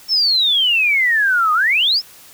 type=exponential two-way sweep; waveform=sine; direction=down then up; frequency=5470 to 1213 to 5470 Hz; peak=-12 dBFS; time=0.08-2.02 s; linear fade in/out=50 ms; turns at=1.53 s; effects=white hiss -43 dBFS RMS until 2.33 s